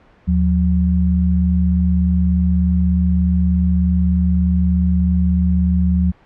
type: tone pair together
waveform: sine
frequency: 77.1 / 180.43 Hz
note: D#2 / F#3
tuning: -15 / -43 cents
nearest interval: octave + minor third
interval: 1472 cents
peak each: -15 dBFS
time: 0.27-6.12 s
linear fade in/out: 20 ms
effects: pink hiss -50 dBFS RMS until 6.25 s + low-pass 2000 Hz 12 dB/octave